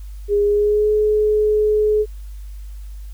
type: tone with pitch glide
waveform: sine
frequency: 409.6 to 424.8 Hz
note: G#4 to G#4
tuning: -24 to +39 cents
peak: -13 dBFS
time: 0.28-2.06 s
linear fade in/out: 50 ms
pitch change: +63 cents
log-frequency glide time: 0.43-0.91 s
effects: added 50 Hz sine -30 dBFS peak until 3.13 s + white hiss -54 dBFS RMS until 3.13 s